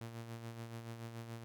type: tone with tremolo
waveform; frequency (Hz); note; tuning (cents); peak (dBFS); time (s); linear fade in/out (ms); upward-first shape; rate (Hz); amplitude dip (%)
sawtooth; 115.5; A#2; -16; -39; 0.01-1.44; 0; sine; 7; 50
effects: none